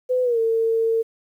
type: tone with pitch glide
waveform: sine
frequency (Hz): 505 to 452.5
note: B4 to A4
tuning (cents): +39 to +48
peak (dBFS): -17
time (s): 0.09-1.03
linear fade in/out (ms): 20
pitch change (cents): -191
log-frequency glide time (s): 0.23-0.39
effects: 9-bit